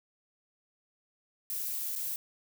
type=noise with dropouts; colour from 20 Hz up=violet; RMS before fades=-35 dBFS; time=1.5-2.16 s; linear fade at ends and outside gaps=1 ms; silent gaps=1.954-1.96 s; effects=none